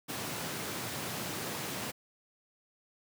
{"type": "high-pass noise", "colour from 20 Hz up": "pink", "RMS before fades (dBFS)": -38, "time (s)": [0.08, 1.92], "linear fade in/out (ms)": 20, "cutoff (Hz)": 110, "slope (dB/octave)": 24, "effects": []}